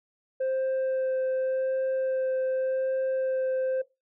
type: tone with vibrato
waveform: sine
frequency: 523.3 Hz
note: C5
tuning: in tune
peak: -22 dBFS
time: 0.4-3.82 s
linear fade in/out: 10 ms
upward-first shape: sine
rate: 0.87 Hz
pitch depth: 9 cents each way
effects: noise-tail reverb RT60 0.2 s tail -18 dB re dry + tanh soft clip ceiling -24 dBFS